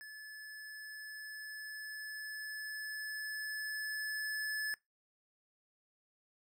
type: tone with level ramp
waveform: square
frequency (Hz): 1726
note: A6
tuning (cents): -34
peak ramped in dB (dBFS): -48 to -35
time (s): 0.01-4.74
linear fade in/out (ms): 0
effects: noise-tail reverb RT60 0.2 s tail -23 dB re dry